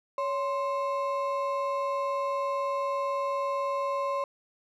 triangle ring-modulated tone, 803 Hz, G5, 41 cents sharp, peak -22 dBFS, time 0.18-4.24 s, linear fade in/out 2 ms, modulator 244 Hz, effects none

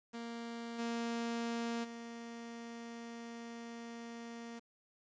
sawtooth tone with level steps, 233.1 Hz, A#3, in tune, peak -38 / -32 / -41 dBFS, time 0.13-4.6 s, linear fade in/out 20 ms, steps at 0.78 / 1.83 s, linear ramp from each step 20 ms, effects resampled to 16000 Hz + 10-bit

